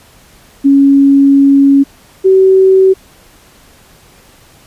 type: tone pair in turn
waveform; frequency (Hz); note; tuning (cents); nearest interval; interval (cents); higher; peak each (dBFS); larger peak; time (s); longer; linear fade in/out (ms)
sine; 277.2 / 380.5; C#4 / F#4; 0 / +48; perfect fourth; 548; second; -3 / -3; neither; 0.64-1.84 / 2.24-2.94; first; 20
effects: pink hiss -43 dBFS RMS until 4.66 s + resampled to 32000 Hz